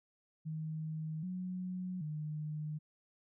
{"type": "tone with pitch steps", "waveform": "sine", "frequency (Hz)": [157.1, 183, 152.4], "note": ["D#3", "F#3", "D#3"], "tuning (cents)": [17, -19, -36], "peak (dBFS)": -37, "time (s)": [0.45, 2.79], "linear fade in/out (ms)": 20, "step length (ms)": 780, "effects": []}